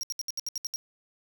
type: tone bursts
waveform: 45% pulse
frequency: 5610 Hz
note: F8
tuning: 7 cents sharp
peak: -30 dBFS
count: 9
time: 0.01-0.76 s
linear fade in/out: 0 ms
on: 22 ms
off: 69 ms
effects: none